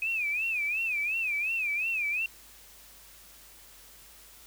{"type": "tone with vibrato", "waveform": "sine", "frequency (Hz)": 2503, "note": "D#7", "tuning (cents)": 10, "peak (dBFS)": -27, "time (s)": [0.02, 2.26], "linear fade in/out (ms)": 2, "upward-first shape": "sine", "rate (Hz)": 2.8, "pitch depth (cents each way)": 150, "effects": ["added 50 Hz sine -61 dBFS peak until 4.46 s", "white hiss -53 dBFS RMS until 4.46 s"]}